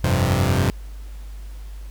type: chord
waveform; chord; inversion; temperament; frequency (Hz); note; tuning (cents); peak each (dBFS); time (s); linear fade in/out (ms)
sawtooth; F suspended second; none; equal; 87.31 / 98 / 130.81; F2 / G2 / C3; 0 / 0 / 0; -17; 0.04-0.7; 0
effects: added 50 Hz sine -32 dBFS peak until 1.9 s + pink hiss -51 dBFS RMS until 1.9 s